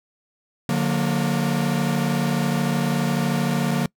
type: chord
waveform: 45% pulse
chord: D augmented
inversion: none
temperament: equal with one note detuned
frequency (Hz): 146.83 / 180.67 / 233.1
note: D3 / F#3 / A#3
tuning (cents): 0 / -41 / 0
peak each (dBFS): -24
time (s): 0.69-3.86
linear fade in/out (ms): 2
effects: noise-tail reverb RT60 0.1 s tail -25 dB re dry